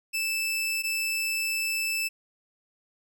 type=tone pair in turn; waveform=sawtooth; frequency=2636 / 2636 Hz; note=E7 / E7; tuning=-1 / -1 cents; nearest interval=unison; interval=0 cents; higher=neither; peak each=-23 dBFS; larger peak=neither; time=0.13-0.83 / 0.83-2.09 s; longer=second; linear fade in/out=20 ms; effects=none